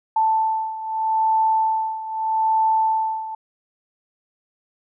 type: beating tone pair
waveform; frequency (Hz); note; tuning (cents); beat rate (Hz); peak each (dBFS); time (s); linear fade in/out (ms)
sine; 882 / 882.8; A5 / A5; +4 / +5; 0.8; -19 / -23; 0.16-3.35; 5
effects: none